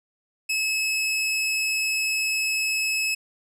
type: tone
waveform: sawtooth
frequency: 2586 Hz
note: E7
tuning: 34 cents flat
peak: -19 dBFS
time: 0.49-3.15 s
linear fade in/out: 10 ms
effects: low-pass 12000 Hz 12 dB/octave